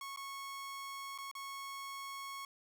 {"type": "tone with dropouts", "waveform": "sawtooth", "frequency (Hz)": 1100, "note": "C#6", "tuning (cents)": -14, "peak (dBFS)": -39, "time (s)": [0.01, 2.45], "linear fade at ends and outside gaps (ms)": 2, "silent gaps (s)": [[0.162, 0.172], [1.178, 1.185], [1.314, 1.351]], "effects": []}